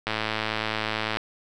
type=click train; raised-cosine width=0.3 ms; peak=-10 dBFS; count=121; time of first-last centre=0.07-1.171 s; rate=109 Hz; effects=none